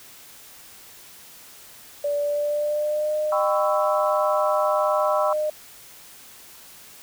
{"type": "tone with pitch glide", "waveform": "sine", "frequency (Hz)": [579, 609.5], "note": ["D5", "D#5"], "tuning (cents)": [-25, -36], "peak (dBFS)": -21, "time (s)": [2.04, 5.5], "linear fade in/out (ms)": 5, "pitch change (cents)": 89, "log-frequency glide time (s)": [2.16, 3.16]}
{"type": "chord", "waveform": "sine", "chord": "C# half-diminished seventh", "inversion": "second", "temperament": "equal with one note detuned", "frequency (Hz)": [784, 1007.4, 1108.7, 1318.5], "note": ["G5", "B5", "C#6", "E6"], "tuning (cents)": [0, 34, 0, 0], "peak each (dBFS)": -27, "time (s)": [3.32, 5.33], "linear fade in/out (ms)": 2}
{"effects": ["white hiss -46 dBFS RMS until 7.02 s"]}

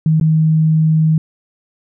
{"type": "tone with dropouts", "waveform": "sine", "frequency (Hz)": 157.9, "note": "D#3", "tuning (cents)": 26, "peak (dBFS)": -9, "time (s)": [0.06, 1.18], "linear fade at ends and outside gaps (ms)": 2, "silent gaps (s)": [0.199, 0.211], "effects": []}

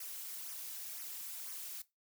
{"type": "noise with flanger", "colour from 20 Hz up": "blue", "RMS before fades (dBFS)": -45, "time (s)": [0, 1.82], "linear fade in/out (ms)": 5, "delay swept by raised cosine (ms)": [0.24, 4.94], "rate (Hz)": 2, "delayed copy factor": -0.85, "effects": ["noise-tail reverb RT60 0.2 s tail -18 dB re dry"]}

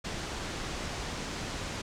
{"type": "low-pass noise", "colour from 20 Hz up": "pink", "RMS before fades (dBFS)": -37, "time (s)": [0.04, 1.82], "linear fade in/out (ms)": 10, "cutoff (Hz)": 7400, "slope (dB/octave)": 24, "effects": []}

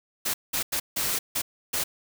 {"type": "noise bursts at uneven times", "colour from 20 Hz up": "white", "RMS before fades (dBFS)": -27, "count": 6, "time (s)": [[0.25, 0.34], [0.53, 0.63], [0.72, 0.8], [0.96, 1.19], [1.35, 1.42], [1.73, 1.84]], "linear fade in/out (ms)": 10, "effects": []}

